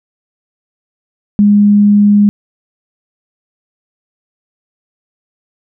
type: tone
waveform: sine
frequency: 205.5 Hz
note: G#3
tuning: 18 cents flat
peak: -4 dBFS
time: 1.39-2.29 s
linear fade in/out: 0 ms
effects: none